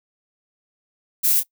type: noise with echo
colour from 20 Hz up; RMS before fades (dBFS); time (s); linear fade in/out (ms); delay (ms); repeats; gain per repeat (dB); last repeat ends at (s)
violet; -18; 1.23-1.41; 20; 26; 1; -7; 1.436
effects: noise-tail reverb RT60 0.1 s tail -21 dB re dry